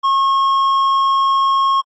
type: tone with tanh clipping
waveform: sine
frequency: 1086 Hz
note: C#6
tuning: 36 cents flat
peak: -13 dBFS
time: 0.03-1.82 s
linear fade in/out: 20 ms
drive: 7 dB
effects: AAC 48 kbps